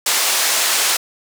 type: band-pass noise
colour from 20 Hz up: white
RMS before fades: -17 dBFS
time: 0.06-0.97 s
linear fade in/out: 5 ms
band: 550 to 9400 Hz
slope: 12 dB/octave
effects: none